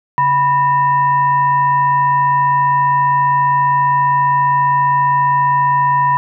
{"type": "tone with frequency modulation", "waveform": "sine", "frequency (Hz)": 985, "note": "B5", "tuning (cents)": -5, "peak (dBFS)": -10, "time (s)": [0.18, 6.17], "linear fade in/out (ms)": 0, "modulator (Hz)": 845, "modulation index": 0.46, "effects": []}